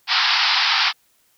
white band-pass noise, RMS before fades -18 dBFS, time 0.07-0.93 s, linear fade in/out 50 ms, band 750 to 5200 Hz, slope 96 dB/octave, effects white hiss -61 dBFS RMS until 1.37 s

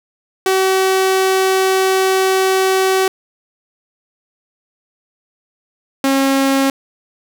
sawtooth tone pair in turn, 380 / 271.4 Hz, F#4 / C#4, +46 / -36 cents, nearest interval tritone, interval 582 cents, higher first, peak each -8 dBFS, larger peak neither, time 0.46-3.08 / 6.04-6.7 s, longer first, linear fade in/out 2 ms, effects none

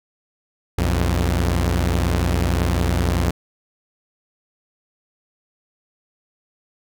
sawtooth tone pair together, 61.74 / 87.31 Hz, B1 / F2, 0 / 0 cents, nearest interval tritone, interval 600 cents, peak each -16 dBFS, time 0.78-3.31 s, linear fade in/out 5 ms, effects none

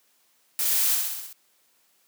blue noise with echo, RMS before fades -25 dBFS, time 0.59-0.95 s, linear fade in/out 0 ms, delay 63 ms, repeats 6, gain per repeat -3 dB, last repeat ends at 1.328 s, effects white hiss -65 dBFS RMS until 2.07 s + high-pass 200 Hz 12 dB/octave

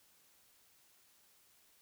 silence, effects white hiss -68 dBFS RMS until 1.81 s

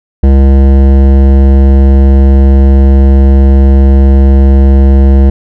sine tone with hard clipping, 67.7 Hz, C#2, 40 cents flat, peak -3 dBFS, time 0.23-5.3 s, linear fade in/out 5 ms, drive 15 dB, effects none

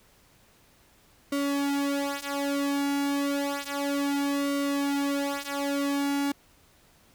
sawtooth tone with flanger, 282 Hz, C#4, 30 cents sharp, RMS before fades -28 dBFS, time 1.32-6.32 s, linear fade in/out 5 ms, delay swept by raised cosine 1.2 to 5.2 ms, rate 0.31 Hz, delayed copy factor -0.9, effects pink hiss -60 dBFS RMS until 7.14 s

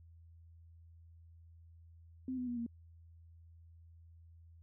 sine tone with pitch steps, 258.4 / 249.9 / 241.7 / 233.7 Hz, C4 / B3 / B3 / A#3, -21 / +21 / -37 / +5 cents, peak -36 dBFS, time 2.28-2.664 s, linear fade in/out 2 ms, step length 96 ms, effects added 83 Hz sine -56 dBFS peak until 4.62 s

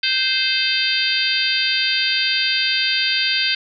harmonic tone, 521 Hz, C5, 7 cents flat, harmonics 3 / 4 / 5 / 6 / 7 / 8 / 9, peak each -25 / -27 / -23 / -24 / -24 / -28 / -22 dBFS, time 0.03-3.55 s, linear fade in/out 5 ms, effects none

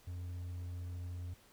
triangle tone, 88.5 Hz, F2, 23 cents sharp, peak -38 dBFS, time 0.07-1.34 s, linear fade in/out 5 ms, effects pink hiss -64 dBFS RMS until 1.52 s

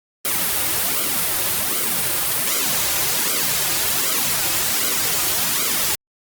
white noise with flanger, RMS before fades -20 dBFS, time 0.25-5.95 s, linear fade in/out 0 ms, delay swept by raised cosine 1.1 to 4.6 ms, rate 1.3 Hz, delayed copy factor -0.85, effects Opus 32 kbps

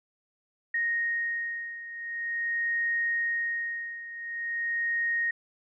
sine beating tone pair, 1864.7 / 1865.15 Hz, A#6 / A#6, 0 / 0 cents, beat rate 0.45 Hz, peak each -29 / -33 dBFS, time 0.74-5.31 s, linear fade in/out 5 ms, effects none

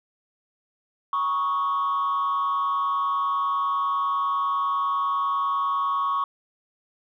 sine tone with frequency modulation, 1110 Hz, C#6, 2 cents sharp, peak -20 dBFS, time 1.13-6.24 s, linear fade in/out 2 ms, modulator 150 Hz, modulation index 0.53, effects tanh soft clip ceiling -19 dBFS

